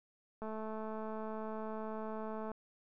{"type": "click train", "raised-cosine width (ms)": 1, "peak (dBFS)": -30, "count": 458, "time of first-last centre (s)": [0.42, 2.516], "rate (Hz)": 218, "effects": []}